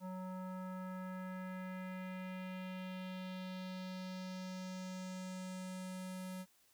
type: tone with low-pass filter sweep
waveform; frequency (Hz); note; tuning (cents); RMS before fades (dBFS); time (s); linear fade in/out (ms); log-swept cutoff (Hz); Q
square; 185.4; F#3; +4; -45; 0-6.46; 50; 1000 to 12000; 2
effects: white hiss -71 dBFS RMS until 6.73 s